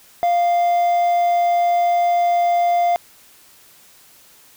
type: tone with quantisation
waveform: triangle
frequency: 697 Hz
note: F5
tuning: 4 cents flat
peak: -12 dBFS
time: 0.23-2.96 s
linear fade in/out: 0 ms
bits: 6
effects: white hiss -49 dBFS RMS until 4.56 s